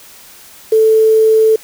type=tone with quantisation; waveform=sine; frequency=440 Hz; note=A4; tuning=in tune; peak=-6 dBFS; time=0.72-1.56 s; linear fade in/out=5 ms; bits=5; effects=white hiss -39 dBFS RMS until 1.63 s